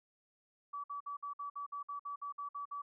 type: tone bursts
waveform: sine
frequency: 1147 Hz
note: D6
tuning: 41 cents flat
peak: -39 dBFS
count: 13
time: 0.73-2.82 s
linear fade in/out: 10 ms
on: 110 ms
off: 55 ms
effects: none